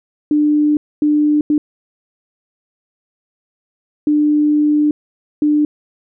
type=tone bursts at uneven times; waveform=sine; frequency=298.4 Hz; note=D4; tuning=28 cents sharp; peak=-10 dBFS; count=5; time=0.31-0.77 / 1.02-1.41 / 1.5-1.58 / 4.07-4.91 / 5.42-5.65 s; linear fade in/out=2 ms; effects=none